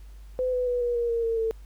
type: tone with pitch steps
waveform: sine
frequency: 508 / 499 / 490.1 / 481.4 / 472.9 / 464.5 / 456.3 / 448.2 Hz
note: B4 / B4 / B4 / B4 / A#4 / A#4 / A#4 / A4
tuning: +49 / +18 / -13 / -44 / +25 / -6 / -37 / +32 cents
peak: -23 dBFS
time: 0.39-1.51 s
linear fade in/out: 0 ms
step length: 140 ms
effects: added 50 Hz sine -42 dBFS peak until 1.65 s + pink hiss -61 dBFS RMS until 1.65 s